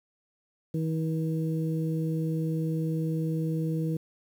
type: harmonic tone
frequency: 160 Hz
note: D#3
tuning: 49 cents sharp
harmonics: 1 / 2 / 3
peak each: -27 / -33 / -37 dBFS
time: 0.74-3.97 s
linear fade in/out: 5 ms
effects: 9-bit